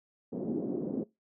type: band-pass noise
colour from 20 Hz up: pink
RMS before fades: -34 dBFS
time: 0.32-1.04 s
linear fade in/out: 10 ms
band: 210 to 420 Hz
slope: 24 dB/octave
effects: noise-tail reverb RT60 0.2 s tail -21 dB re dry